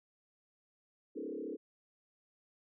sine tone with frequency modulation, 366.3 Hz, F#4, 17 cents flat, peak -38 dBFS, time 1.15-1.57 s, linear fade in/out 20 ms, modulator 34.4 Hz, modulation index 3.1, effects none

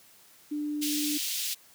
sine tone, 296.8 Hz, D4, 18 cents sharp, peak -29 dBFS, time 0.51-1.18 s, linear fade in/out 10 ms
pink high-pass noise, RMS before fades -32 dBFS, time 0.81-1.55 s, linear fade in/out 20 ms, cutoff 2900 Hz, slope 24 dB/octave
effects white hiss -57 dBFS RMS until 1.74 s + high-pass 60 Hz 12 dB/octave

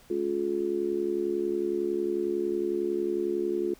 harmonic tone, 71 Hz, C#2, 42 cents sharp, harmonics 3 / 4 / 5 / 6, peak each -38 / -37 / -27 / -33 dBFS, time 0.1-3.74 s, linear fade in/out 5 ms, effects pink hiss -57 dBFS RMS until 3.79 s

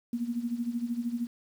sine tone with tremolo, 237.2 Hz, A#3, 30 cents sharp, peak -26 dBFS, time 0.13-1.27 s, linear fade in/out 2 ms, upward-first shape sine, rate 13 Hz, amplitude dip 75%, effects 9-bit

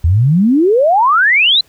sine exponential sweep, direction up, 76.9 to 4131 Hz, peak -7 dBFS, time 0.04-1.61 s, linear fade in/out 5 ms, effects pink hiss -51 dBFS RMS until 1.68 s

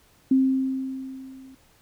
sine tone with level ramp, 264.2 Hz, C4, 17 cents sharp, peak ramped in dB -14 to -44 dBFS, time 0.31-1.55 s, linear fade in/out 5 ms, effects pink hiss -59 dBFS RMS until 1.81 s

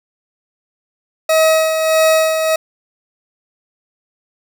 40% pulse tone with tremolo, 637 Hz, D#5, 41 cents sharp, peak -8 dBFS, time 1.29-2.56 s, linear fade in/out 5 ms, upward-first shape sine, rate 1.6 Hz, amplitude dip 50%, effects none

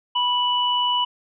sine tone pair together, 981.5 / 2960 Hz, B5 / F#7, -11 / 0 cents, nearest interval octave + perfect fifth, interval 1911 cents, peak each -21 dBFS, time 0.15-1.05 s, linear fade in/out 10 ms, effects none

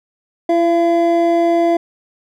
triangle tone pair together, 337.1 / 680 Hz, E4 / F5, +39 / -46 cents, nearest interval octave, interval 1215 cents, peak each -12 dBFS, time 0.49-1.77 s, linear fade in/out 5 ms, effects none

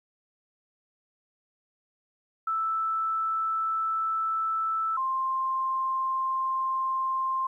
sine tone pair in turn, 1318.5 / 1053.5 Hz, E6 / C6, 0 / +12 cents, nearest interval major third, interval 388 cents, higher first, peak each -25 dBFS, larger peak neither, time 2.47-4.97 / 4.97-7.47 s, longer neither, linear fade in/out 5 ms, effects 11-bit

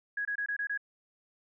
sine tone bursts, 1661.2 Hz, G#6, in tune, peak -30 dBFS, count 6, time 0.17-0.776 s, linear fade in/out 5 ms, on 81 ms, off 24 ms, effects none

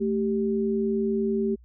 sine tone pair together, 220 / 390.8 Hz, A3 / G4, 0 / -5 cents, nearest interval minor seventh, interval 995 cents, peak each -25 dBFS, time 0-1.56 s, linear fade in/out 20 ms, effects added 60 Hz sine -49 dBFS peak until 1.64 s

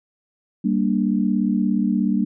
sine chord, G minor, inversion none, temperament equal, 196 / 233.1 / 293.7 Hz, G3 / Bb3 / D4, 0 / 0 / 0 cents, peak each -20 / -21 / -24 dBFS, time 0.64-2.25 s, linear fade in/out 10 ms, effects none

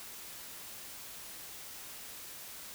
silence, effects white hiss -47 dBFS RMS until 2.74 s

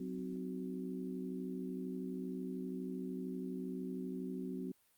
harmonic tone with a mistuned harmonic, 62.1 Hz, B1, 10 cents sharp, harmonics 3 / 4 / 5 / 6, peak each -43 / -42 / -53 / -46 dBFS, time 0-4.72 s, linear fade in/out 5 ms, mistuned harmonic 4, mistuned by +73 cents, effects white hiss -72 dBFS RMS until 4.97 s + Opus 48 kbps

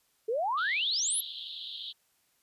sine exponential sweep, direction up, 420.5 to 11840 Hz, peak -27 dBFS, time 0.28-1.21 s, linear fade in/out 10 ms
white band-pass noise, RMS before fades -41 dBFS, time 0.57-1.93 s, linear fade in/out 20 ms, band 3100 to 4100 Hz, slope 96 dB/octave
effects white hiss -71 dBFS RMS until 2.42 s + resampled to 32000 Hz

